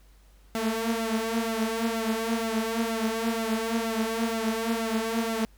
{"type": "tone with flanger", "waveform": "sawtooth", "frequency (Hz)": 225.4, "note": "A3", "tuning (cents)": 42, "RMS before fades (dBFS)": -28, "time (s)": [0.55, 5.45], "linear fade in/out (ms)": 0, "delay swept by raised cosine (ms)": [1.4, 7.1], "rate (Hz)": 2.1, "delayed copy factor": 0.7, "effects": ["added 49 Hz sine -53 dBFS peak until 5.57 s", "pink hiss -63 dBFS RMS until 5.57 s"]}